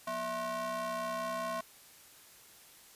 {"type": "ring-modulated tone", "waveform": "square", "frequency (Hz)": 208.4, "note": "G#3", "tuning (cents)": 6, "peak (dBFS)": -32, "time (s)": [0.07, 1.61], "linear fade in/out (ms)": 5, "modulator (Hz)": 866, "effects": ["white hiss -57 dBFS RMS until 2.95 s", "resampled to 32000 Hz"]}